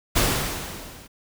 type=noise with level ramp; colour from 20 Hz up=pink; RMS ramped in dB=-18 to -46 dBFS; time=0.15-1.08 s; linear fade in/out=20 ms; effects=none